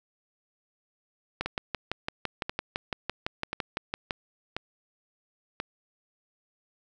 two click trains, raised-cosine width 0.3 ms, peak -13 / -15 dBFS, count 17 / 5, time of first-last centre 1.41-4.108 / 1.46-5.601 s, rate 5.93 / 0.966 Hz, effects none

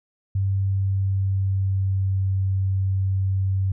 sine tone with pitch glide, 97.3 to 95.91 Hz, G2 to G2, -12 to -37 cents, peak -19 dBFS, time 0.35-3.72 s, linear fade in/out 5 ms, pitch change -25 cents, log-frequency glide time 0.53-2.27 s, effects none

